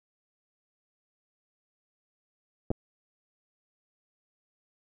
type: clicks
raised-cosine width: 2 ms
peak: -16 dBFS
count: 2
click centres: 2.705 / 2.714 s
effects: none